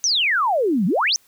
sine exponential two-way sweep, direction down then up, 6340 to 168.1 to 6340 Hz, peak -16 dBFS, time 0.04-1.16 s, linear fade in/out 0 ms, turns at 0.86 s, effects white hiss -57 dBFS RMS until 1.27 s

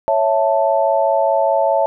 sine chord, A major, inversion first, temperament equal, 554.4 / 659.3 / 880 Hz, C#5 / E5 / A5, 0 / 0 / 0 cents, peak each -17 / -16 / -18 dBFS, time 0.08-1.86 s, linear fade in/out 0 ms, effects none

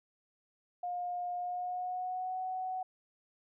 sine tone with pitch glide, 712 to 745.2 Hz, F5 to F#5, +33 to +12 cents, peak -34 dBFS, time 0.83-2.83 s, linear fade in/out 5 ms, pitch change +79 cents, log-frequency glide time 1.36-2.39 s, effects none

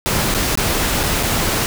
pink noise with dropouts, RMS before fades -18 dBFS, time 0.06-1.66 s, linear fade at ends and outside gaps 0 ms, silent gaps 0.341-0.347 / 0.554-0.574 / 1.032-1.036 / 1.228-1.232 s, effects none

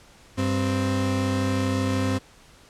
35% pulse tone pair together, 98 / 261.6 Hz, G2 / C4, 0 / 0 cents, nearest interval octave + perfect fourth, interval 1700 cents, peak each -23 dBFS, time 0.37-2.19 s, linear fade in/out 20 ms, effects pink hiss -52 dBFS RMS until 2.69 s + low-pass 9000 Hz 12 dB/octave

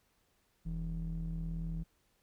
triangle ring-modulated tone, 61.2 Hz, B1, 15 cents flat, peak -30 dBFS, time 0.65-1.84 s, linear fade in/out 20 ms, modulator 103 Hz, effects pink hiss -74 dBFS RMS until 2.22 s

